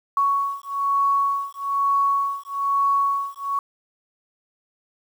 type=beating tone pair; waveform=sine; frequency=1114 / 1115.1 Hz; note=C#6 / C#6; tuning=+8 / +10 cents; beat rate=1.1 Hz; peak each=-22 dBFS; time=0.17-3.59 s; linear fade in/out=2 ms; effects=8-bit

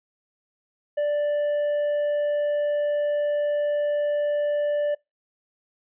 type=tone; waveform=triangle; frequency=587.3 Hz; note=D5; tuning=in tune; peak=-19 dBFS; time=0.97-4.95 s; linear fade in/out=10 ms; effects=noise-tail reverb RT60 0.2 s tail -25 dB re dry + resampled to 8000 Hz

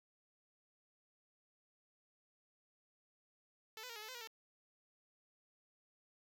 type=tone with pitch steps; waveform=5% pulse; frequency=439.2 / 501 / 464.2 / 423.5 / 435.2 / 512 / 477.6 / 446.8 Hz; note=A4 / B4 / A#4 / G#4 / A4 / C5 / A#4 / A4; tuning=-3 / +25 / -7 / +34 / -19 / -38 / +42 / +27 cents; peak=-36 dBFS; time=3.77-4.274 s; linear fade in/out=2 ms; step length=63 ms; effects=none

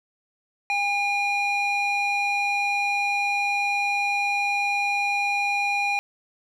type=tone with band-pass filter; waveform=square; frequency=809 Hz; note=G#5; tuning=46 cents flat; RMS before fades=-24 dBFS; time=0.7-5.99 s; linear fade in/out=0 ms; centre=1900 Hz; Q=7; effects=none

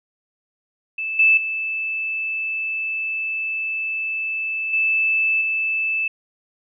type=tone with level steps; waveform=sine; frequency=2630 Hz; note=E7; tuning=5 cents flat; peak=-23 / -11 / -22 / -16 / -19 dBFS; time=0.98-6.08 s; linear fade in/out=5 ms; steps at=1.19 / 1.37 / 4.73 / 5.41 s; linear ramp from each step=5 ms; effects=none

